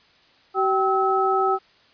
sine tone cluster, 380.8 / 774 / 1294 Hz, F#4 / G5 / E6, +50 / -22 / -32 cents, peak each -22 dBFS, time 0.54-1.59 s, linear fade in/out 50 ms, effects white hiss -56 dBFS RMS until 1.93 s + resampled to 11025 Hz

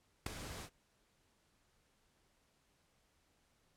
pink noise with ADSR envelope, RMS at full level -33 dBFS, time 0.26-0.7 s, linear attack 5 ms, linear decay 4 ms, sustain -14 dB, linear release 75 ms, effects pink hiss -75 dBFS RMS until 3.76 s + low-pass 11000 Hz 12 dB/octave

